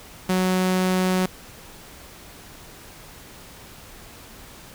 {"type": "tone", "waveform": "sawtooth", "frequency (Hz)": 185, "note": "F#3", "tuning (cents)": 0, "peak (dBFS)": -15, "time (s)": [0.29, 1.26], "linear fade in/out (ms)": 5, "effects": ["pink hiss -44 dBFS RMS until 4.74 s"]}